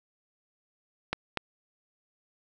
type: clicks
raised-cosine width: 0.3 ms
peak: -12 dBFS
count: 2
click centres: 1.13 / 1.373 s
effects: none